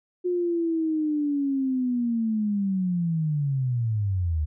sine linear sweep, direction down, 361.1 to 73.42 Hz, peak -22 dBFS, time 0.24-4.46 s, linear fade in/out 20 ms, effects none

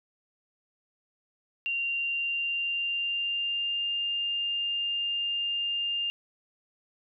sine tone with pitch glide, 2770 to 2805 Hz, F7 to F7, -15 to +7 cents, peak -27 dBFS, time 1.66-6.1 s, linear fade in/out 0 ms, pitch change +22 cents, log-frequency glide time 1.8-3.86 s, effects none

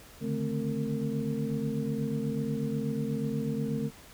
sine tone cluster, 143.9 / 152.1 / 218.3 / 260.7 / 458.1 Hz, D3 / D#3 / A3 / C4 / A#4, -35 / -39 / -13 / -6 / -30 cents, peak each -35 / -37 / -32 / -36 / -37 dBFS, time 0.2-3.91 s, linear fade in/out 50 ms, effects pink hiss -52 dBFS RMS until 4.13 s

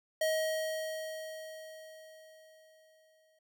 square tone with exponential decay, 632 Hz, D#5, 27 cents sharp, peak -28 dBFS, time 0.21-3.39 s, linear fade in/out 5 ms, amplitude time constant 690 ms, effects none

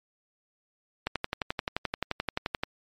click train, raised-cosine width 0.3 ms, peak -12 dBFS, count 19, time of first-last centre 1.07-2.635 s, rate 11.5 Hz, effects MP3 64 kbps

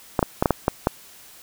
clicks, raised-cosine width 1 ms, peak -3 dBFS, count 7, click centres 0.192 / 0.228 / 0.425 / 0.458 / 0.507 / 0.681 / 0.871 s, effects white hiss -47 dBFS RMS until 1.42 s

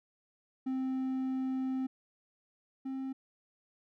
triangle tone pair in turn, 261.6 / 265.6 Hz, C4 / C4, 0 / +26 cents, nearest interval unison, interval 26 cents, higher second, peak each -29 / -33 dBFS, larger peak first, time 0.66-1.87 / 2.85-3.13 s, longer first, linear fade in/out 10 ms, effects none

